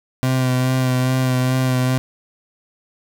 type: tone with vibrato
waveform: 30% pulse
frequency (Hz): 128.5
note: C3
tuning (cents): -31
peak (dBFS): -13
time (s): 0.23-1.98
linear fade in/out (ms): 0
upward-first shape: sine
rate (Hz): 2.4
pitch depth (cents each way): 21
effects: none